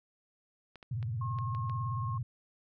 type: clicks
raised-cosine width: 0.3 ms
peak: -33 dBFS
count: 6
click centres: 0.757 / 0.828 / 1.028 / 1.387 / 1.549 / 1.697 s
type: tone with vibrato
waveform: sine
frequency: 115.5 Hz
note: A#2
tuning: 16 cents flat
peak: -32 dBFS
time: 0.91-2.23 s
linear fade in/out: 5 ms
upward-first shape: sine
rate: 18 Hz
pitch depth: 250 cents each way
type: tone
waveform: sine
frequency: 1077 Hz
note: C6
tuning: 50 cents sharp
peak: -38 dBFS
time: 1.21-2.18 s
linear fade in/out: 5 ms
effects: none